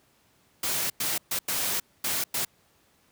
white noise bursts at uneven times, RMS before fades -28 dBFS, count 6, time 0.63-0.9 / 1-1.18 / 1.31-1.39 / 1.48-1.8 / 2.04-2.24 / 2.34-2.45 s, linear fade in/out 5 ms, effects pink hiss -64 dBFS RMS until 3.11 s + high-pass 80 Hz 12 dB/octave

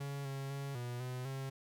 45% pulse tone with pitch steps, 140.3 / 136.7 / 139.1 / 121.6 / 126.3 / 134.6 Hz, C#3 / C#3 / C#3 / B2 / B2 / C3, +21 / -24 / +6 / -26 / +39 / +49 cents, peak -39 dBFS, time 0-1.5 s, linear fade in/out 10 ms, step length 250 ms, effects none

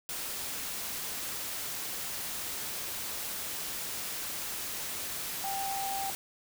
sine tone in noise, 784 Hz, G5, in tune, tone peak -33 dBFS, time 5.44-6.1 s, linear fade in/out 0 ms, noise white, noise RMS -37 dBFS, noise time 0.09-6.15 s, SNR +1 dB, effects none

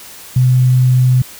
sine tone, 127.1 Hz, C3, 50 cents flat, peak -7 dBFS, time 0.36-1.22 s, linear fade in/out 5 ms, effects white hiss -35 dBFS RMS until 1.39 s

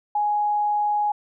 sine tone, 833 Hz, G#5, 5 cents sharp, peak -19 dBFS, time 0.15-1.12 s, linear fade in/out 5 ms, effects none

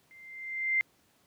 sine tone with level ramp, 2088 Hz, C7, 4 cents flat, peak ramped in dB -52 to -22 dBFS, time 0.11-0.81 s, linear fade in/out 0 ms, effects pink hiss -67 dBFS RMS until 1.26 s + high-pass 100 Hz 12 dB/octave

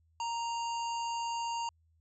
harmonic tone with a mistuned harmonic, 932.3 Hz, A#5, in tune, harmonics 1 / 3 / 5 / 7 / 8, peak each -33 / -43 / -47 / -50 / -51 dBFS, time 0.2-1.69 s, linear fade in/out 2 ms, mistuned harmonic 8, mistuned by -45 cents, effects added 81 Hz sine -66 dBFS peak until 2 s

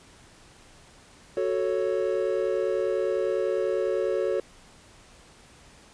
triangle chord, F# minor, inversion none, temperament equal, 370 / 440 / 554.4 Hz, F#4 / A4 / C#5, 0 / 0 / 0 cents, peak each -26 dBFS, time 1.37-4.4 s, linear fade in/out 2 ms, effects pink hiss -53 dBFS RMS until 5.93 s + resampled to 22050 Hz

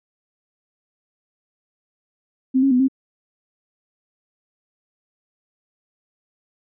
sine tone with pitch steps, 260.7 / 272.6 / 250.2 / 266.1 Hz, C4 / C#4 / B3 / C4, -6 / -29 / +23 / +29 cents, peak -13 dBFS, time 2.54-2.884 s, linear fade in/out 20 ms, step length 86 ms, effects none

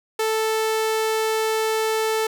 sawtooth tone, 440 Hz, A4, in tune, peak -16 dBFS, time 0.19-2.27 s, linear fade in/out 5 ms, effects none

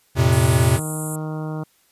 square chord, F suspended fourth, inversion none, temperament equal with one note detuned, 87.31 / 113.68 / 130.81 Hz, F2 / Bb2 / C3, 0 / -43 / 0 cents, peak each -21 / -19 / -18 dBFS, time 0.15-0.8 s, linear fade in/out 50 ms
pink band-pass noise, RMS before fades -33 dBFS, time 0.32-1.16 s, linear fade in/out 5 ms, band 7400 to 12000 Hz, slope 96 dB/octave
harmonic tone, 155.56 Hz, D#3, in tune, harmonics 1 / 2 / 3 / 4 / 5 / 6 / 7 / 8 / 9, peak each -26 / -32 / -36 / -38 / -40 / -42 / -43 / -44 / -45 dBFS, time 0.76-1.64 s, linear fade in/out 10 ms
effects white hiss -60 dBFS RMS until 1.91 s + resampled to 32000 Hz

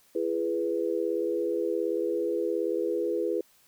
sine chord, E major, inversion none, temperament equal with one note detuned, 337.9 / 415.3 / 493.9 Hz, E4 / G#4 / B4, +43 / 0 / 0 cents, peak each -30 dBFS, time 0.15-3.41 s, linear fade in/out 5 ms, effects white hiss -62 dBFS RMS until 3.67 s

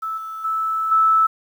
sine tone with level steps, 1311 Hz, E6, 10 cents flat, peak -23 / -28 / -19 / -12 dBFS, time 0.02-1.27 s, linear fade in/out 10 ms, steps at 0.17 / 0.44 / 0.91 s, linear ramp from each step 10 ms, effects 8-bit

